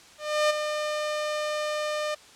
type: tone with ADSR envelope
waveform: sawtooth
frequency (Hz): 604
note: D5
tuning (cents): +48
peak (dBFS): -15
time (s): 0.18-2.15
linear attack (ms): 320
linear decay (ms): 15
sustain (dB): -8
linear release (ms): 10
effects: white hiss -51 dBFS RMS until 2.35 s + low-pass 7000 Hz 12 dB/octave